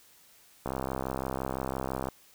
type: click train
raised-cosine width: 1 ms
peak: -18 dBFS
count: 95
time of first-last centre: 0.66-2.086 s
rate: 65.9 Hz
effects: white hiss -59 dBFS RMS until 2.34 s